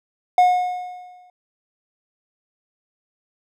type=tone with exponential decay; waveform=triangle; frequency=724 Hz; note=F#5; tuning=38 cents flat; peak=-7 dBFS; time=0.38-1.3 s; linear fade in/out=2 ms; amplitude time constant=200 ms; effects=none